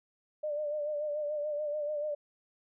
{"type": "tone with vibrato", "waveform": "sine", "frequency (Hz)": 596, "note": "D5", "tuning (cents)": 25, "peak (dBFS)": -31, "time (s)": [0.43, 2.15], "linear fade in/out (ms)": 10, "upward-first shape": "sine", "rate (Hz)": 6.9, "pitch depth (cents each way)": 45, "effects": []}